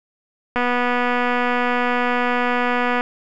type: click train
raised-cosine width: 0.5 ms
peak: -6 dBFS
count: 601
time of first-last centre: 0.56-3.009 s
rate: 245 Hz
effects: none